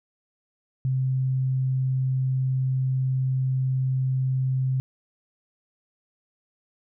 sine tone, 130.81 Hz, C3, in tune, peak -21 dBFS, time 0.85-4.8 s, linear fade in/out 0 ms, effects none

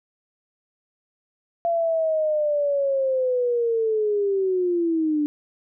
sine linear sweep, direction down, 684 to 292.3 Hz, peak -19 dBFS, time 1.65-5.26 s, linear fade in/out 0 ms, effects none

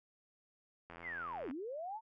click train, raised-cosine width 0.5 ms, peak -35 dBFS, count 53, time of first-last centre 0.9-1.511 s, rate 85.1 Hz
sine linear two-way sweep, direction down then up, 2217 to 239.6 to 919 Hz, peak -40 dBFS, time 1.02-2.01 s, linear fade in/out 50 ms, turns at 1.5 s
effects none

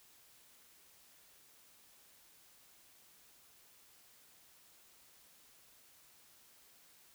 silence, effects white hiss -64 dBFS RMS until 7.14 s

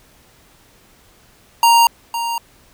square tone with echo, 932.3 Hz, A#5, in tune, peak -9 dBFS, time 1.63-1.87 s, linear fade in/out 2 ms, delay 510 ms, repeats 1, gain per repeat -11 dB, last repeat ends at 2.38 s, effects pink hiss -51 dBFS RMS until 2.73 s

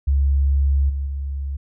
sine tone with level steps, 69.3 Hz, C#2, in tune, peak -14 / -21 / -23 dBFS, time 0.07-1.57 s, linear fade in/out 10 ms, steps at 0.89 / 1.06 s, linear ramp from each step 10 ms, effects none

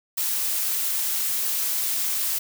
blue noise, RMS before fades -25 dBFS, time 0.17-2.39 s, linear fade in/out 10 ms, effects none

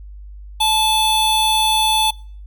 square tone pair together, 870 / 3468 Hz, A5 / A7, -20 / -26 cents, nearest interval 2 octaves, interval 2394 cents, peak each -17 dBFS, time 0.6-2.11 s, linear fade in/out 10 ms, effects noise-tail reverb RT60 0.5 s tail -24 dB re dry + added 50 Hz sine -33 dBFS peak until 2.46 s

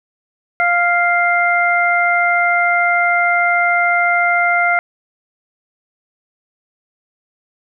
harmonic tone, 698.5 Hz, F5, in tune, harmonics 1 / 2 / 3, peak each -16 / -16 / -16 dBFS, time 0.6-4.79 s, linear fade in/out 0 ms, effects none

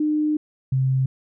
sine tone pair in turn, 303.4 / 131.91 Hz, D#4 / C3, -44 / +14 cents, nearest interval octave + major second, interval 1442 cents, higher first, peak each -18 / -17 dBFS, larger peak second, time 0-0.37 / 0.72-1.06 s, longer first, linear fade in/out 5 ms, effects none

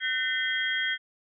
sine tone cluster, 1519 / 1819 / 2037 / 3244 Hz, F#6 / A#6 / C7 / G#7, +45 / -43 / -47 / -41 cents, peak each -31 dBFS, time 0-0.98 s, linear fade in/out 50 ms, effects none

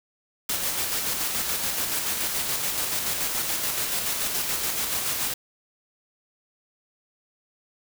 white noise with tremolo, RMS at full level -26 dBFS, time 0.49-5.34 s, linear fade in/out 5 ms, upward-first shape square, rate 7 Hz, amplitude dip 30%, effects none

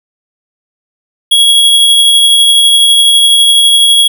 square tone with tremolo, 3322 Hz, G#7, in tune, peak -3 dBFS, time 1.31-4.08 s, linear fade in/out 10 ms, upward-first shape triangle, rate 12 Hz, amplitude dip 25%, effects none

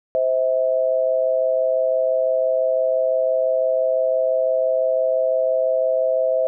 sine tone pair together, 520 / 645.9 Hz, C5 / E5, -11 / -35 cents, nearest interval major third, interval 376 cents, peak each -19 dBFS, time 0.15-6.47 s, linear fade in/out 0 ms, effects none

